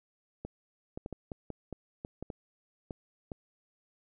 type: clicks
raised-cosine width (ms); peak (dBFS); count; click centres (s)
2; -25; 12; 0.45 / 0.975 / 1.061 / 1.127 / 1.318 / 1.503 / 1.727 / 2.049 / 2.226 / 2.302 / 2.908 / 3.318
effects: none